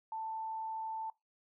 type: tone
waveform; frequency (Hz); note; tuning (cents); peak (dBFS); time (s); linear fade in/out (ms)
sine; 886; A5; +12; -37; 0.12-1.1; 2
effects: noise-tail reverb RT60 0.2 s tail -21 dB re dry